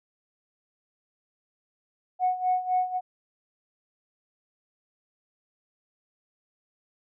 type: tone with tremolo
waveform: sine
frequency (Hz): 735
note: F#5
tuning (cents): -12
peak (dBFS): -19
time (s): 2.19-3.01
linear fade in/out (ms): 50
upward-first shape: sine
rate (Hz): 3.9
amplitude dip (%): 80
effects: tanh soft clip ceiling -16 dBFS